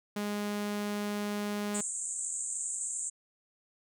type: tone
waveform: sawtooth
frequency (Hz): 206.6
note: G#3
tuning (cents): -9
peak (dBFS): -28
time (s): 0.16-1.81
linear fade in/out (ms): 5
type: band-pass noise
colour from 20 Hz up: white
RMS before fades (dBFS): -36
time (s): 1.74-3.1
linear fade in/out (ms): 10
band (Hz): 7000 to 8600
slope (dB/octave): 96
effects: none